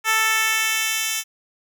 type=tone with high-pass filter sweep; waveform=10% pulse; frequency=441.1 Hz; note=A4; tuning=4 cents sharp; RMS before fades=-21 dBFS; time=0.04-1.24 s; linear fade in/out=50 ms; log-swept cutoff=1200 to 3900 Hz; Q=0.93; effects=none